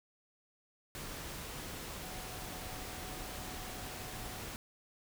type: tone in noise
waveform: sine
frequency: 740 Hz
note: F#5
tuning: in tune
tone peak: -53 dBFS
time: 2.03-4.41 s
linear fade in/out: 0 ms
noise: pink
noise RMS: -44 dBFS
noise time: 0.95-4.56 s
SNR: -12 dB
effects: none